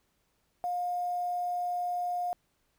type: tone with quantisation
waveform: sine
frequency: 711 Hz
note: F5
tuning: 31 cents sharp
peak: -29 dBFS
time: 0.64-2.33 s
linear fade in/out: 0 ms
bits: 9
effects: pink hiss -74 dBFS RMS until 2.78 s